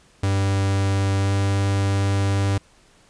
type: tone with pitch glide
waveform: 45% pulse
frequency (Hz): 98 to 98.74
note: G2 to G2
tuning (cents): 0 to +13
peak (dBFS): -18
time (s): 0.23-2.58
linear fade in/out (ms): 5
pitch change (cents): +13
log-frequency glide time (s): 1.2-1.33
effects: pink hiss -55 dBFS RMS until 3.09 s + resampled to 22050 Hz